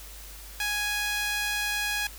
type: tone with high-pass filter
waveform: sawtooth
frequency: 830.6 Hz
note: G#5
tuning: in tune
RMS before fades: -29 dBFS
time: 0.6-2.07 s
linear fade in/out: 2 ms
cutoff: 1800 Hz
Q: 1.3
effects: added 50 Hz sine -44 dBFS peak until 2.18 s + white hiss -46 dBFS RMS until 2.18 s